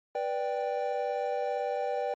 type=chord; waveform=triangle; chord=G major; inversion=first; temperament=just; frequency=490 / 588 / 784 Hz; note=B4 / D5 / G5; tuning=-14 / +2 / 0 cents; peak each=-31 dBFS; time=0.15-2.14 s; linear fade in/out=2 ms; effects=MP3 32 kbps